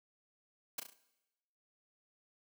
white noise with echo, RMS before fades -38 dBFS, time 0.78-0.8 s, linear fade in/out 5 ms, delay 34 ms, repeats 4, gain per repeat -6 dB, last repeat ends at 0.936 s, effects noise-tail reverb RT60 1.0 s tail -18 dB re dry + high-pass 200 Hz 12 dB/octave

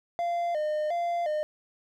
triangle tone with vibrato, 648 Hz, E5, 30 cents flat, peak -24 dBFS, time 0.19-1.43 s, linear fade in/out 0 ms, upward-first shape square, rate 1.4 Hz, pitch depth 110 cents each way, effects none

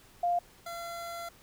sine / 25% pulse tone pair in turn, 700 / 682.8 Hz, F5 / F5, +4 / -39 cents, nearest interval unison, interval 43 cents, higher first, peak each -25 / -34 dBFS, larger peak first, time 0.23-0.39 / 0.66-1.29 s, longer second, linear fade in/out 5 ms, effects pink hiss -58 dBFS RMS until 1.42 s

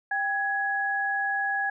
sine tone pair together, 792 / 1671.9 Hz, G5 / G#6, +18 / +11 cents, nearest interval octave + minor second, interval 1293 cents, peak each -29 / -26 dBFS, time 0.11-1.7 s, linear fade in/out 5 ms, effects none

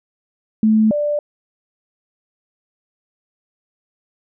sine tone pair in turn, 217.8 / 589.4 Hz, A3 / D5, -17 / +6 cents, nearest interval octave + perfect fourth, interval 1723 cents, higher second, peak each -10 / -16 dBFS, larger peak first, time 0.63-0.91 / 0.91-1.19 s, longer neither, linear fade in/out 2 ms, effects none

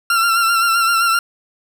40% pulse tone with vibrato, 1365 Hz, F6, 40 cents flat, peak -12 dBFS, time 0.1-1.19 s, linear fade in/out 2 ms, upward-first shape sine, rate 7.7 Hz, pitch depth 40 cents each way, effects none

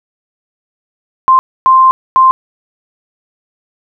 sine tone bursts at uneven times, 1046.5 Hz, C6, in tune, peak -3 dBFS, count 3, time 1.28-1.39 / 1.66-1.91 / 2.16-2.31 s, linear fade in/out 0 ms, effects none

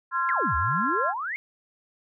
sine chord, F minor, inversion second, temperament equal with one note detuned, 1046.5 / 1369.7 / 1661.2 Hz, C6 / F6 / Ab6, 0 / -34 / 0 cents, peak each -26 / -26 / -31 dBFS, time 0.11-1.14 s, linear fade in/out 50 ms
sine exponential two-way sweep, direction down then up, 2217 to 71.8 to 2217 Hz, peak -28 dBFS, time 0.29-1.36 s, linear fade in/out 0 ms, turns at 0.56 s
effects none

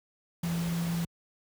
sine tone in noise, 169.4 Hz, E3, 48 cents sharp, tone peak -28 dBFS, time 0.43-1.05 s, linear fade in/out 5 ms, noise pink, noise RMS -40 dBFS, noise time 0.43-1.05 s, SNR +9 dB, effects high-pass 60 Hz 12 dB/octave

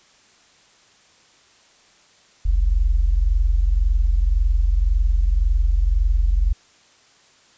sine tone pair together, 43.33 / 65.2 Hz, F1 / C2, -13 / -5 cents, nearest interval perfect fifth, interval 708 cents, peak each -15 / -22 dBFS, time 2.45-6.53 s, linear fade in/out 10 ms, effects white hiss -54 dBFS RMS until 7.57 s + resampled to 16000 Hz

